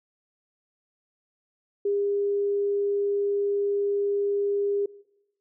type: tone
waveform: sine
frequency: 404 Hz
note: G#4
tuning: 48 cents flat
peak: -22 dBFS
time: 1.85-4.86 s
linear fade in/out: 5 ms
effects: noise-tail reverb RT60 0.9 s tail -21 dB re dry